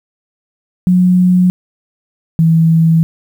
sine tone pair in turn, 181.3 / 163.21 Hz, F#3 / E3, -35 / -17 cents, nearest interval major second, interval 182 cents, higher first, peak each -6 dBFS, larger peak neither, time 0.87-1.5 / 2.39-3.03 s, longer second, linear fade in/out 0 ms, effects 7-bit

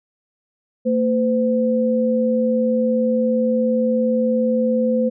sine tone pair together, 227.2 / 510 Hz, A#3 / C5, -44 / -44 cents, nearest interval octave + major second, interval 1400 cents, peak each -18 dBFS, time 0.85-5.1 s, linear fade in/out 20 ms, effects none

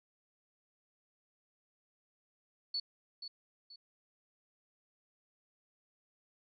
sine tone with echo, 4435 Hz, C#8, in tune, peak -33 dBFS, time 2.74-2.8 s, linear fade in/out 5 ms, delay 480 ms, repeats 2, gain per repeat -9 dB, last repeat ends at 3.76 s, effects none

